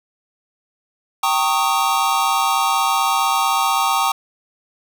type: chord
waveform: square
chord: Eb dominant seventh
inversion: first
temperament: equal with one note detuned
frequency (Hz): 784 / 913.1 / 1108.7 / 1244.5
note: G5 / Bb5 / Db6 / Eb6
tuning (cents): 0 / -36 / 0 / 0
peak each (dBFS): -22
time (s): 1.23-4.12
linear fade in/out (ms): 5
effects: none